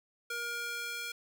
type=tone with high-pass filter sweep; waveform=square; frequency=472.8 Hz; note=A#4; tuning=24 cents sharp; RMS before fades=-38 dBFS; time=0.3-1.12 s; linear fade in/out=5 ms; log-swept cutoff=1100 to 2000 Hz; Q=1.3; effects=none